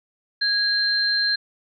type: tone pair together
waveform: sine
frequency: 1649 / 4155 Hz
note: G#6 / C8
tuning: -13 / -13 cents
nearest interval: octave + major third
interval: 1600 cents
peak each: -23 / -20 dBFS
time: 0.41-1.36 s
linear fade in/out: 10 ms
effects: none